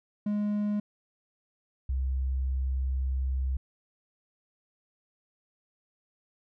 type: tone pair in turn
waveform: triangle / sine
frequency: 207.7 / 65.56 Hz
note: G#3 / C2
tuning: 0 / +4 cents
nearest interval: octave + minor sixth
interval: 1996 cents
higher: first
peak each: -24 / -26 dBFS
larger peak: first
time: 0.26-0.8 / 1.89-3.57 s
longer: second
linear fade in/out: 5 ms
effects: none